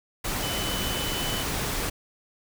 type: tone in noise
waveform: sine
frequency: 3005 Hz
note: F#7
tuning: 26 cents sharp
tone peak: -33 dBFS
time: 0.42-1.43 s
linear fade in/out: 10 ms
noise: pink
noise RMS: -29 dBFS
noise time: 0.24-1.9 s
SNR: -7 dB
effects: none